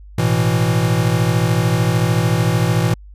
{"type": "chord", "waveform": "square", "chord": "A suspended second", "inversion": "none", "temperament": "equal", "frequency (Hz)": [110, 123.47, 164.81], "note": ["A2", "B2", "E3"], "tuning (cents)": [0, 0, 0], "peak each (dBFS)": -19, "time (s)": [0.18, 2.94], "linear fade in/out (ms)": 5, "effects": ["added 50 Hz sine -36 dBFS peak until 3.14 s", "resampled to 32000 Hz"]}